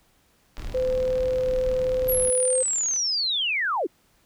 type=click train; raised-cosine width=0.2 ms; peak=-24 dBFS; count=95; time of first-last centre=0.57-2.962 s; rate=39.3 Hz
type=noise; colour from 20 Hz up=brown; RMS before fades=-34 dBFS; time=0.58-2.3 s; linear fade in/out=0 ms
type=tone; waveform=sine; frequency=512 Hz; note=C5; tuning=38 cents flat; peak=-21 dBFS; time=0.74-2.63 s; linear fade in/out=10 ms
type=linear sweep; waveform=sine; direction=down; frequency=11630 to 277.2 Hz; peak=-22 dBFS; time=2.08-3.87 s; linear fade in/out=10 ms
effects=pink hiss -63 dBFS RMS until 4.25 s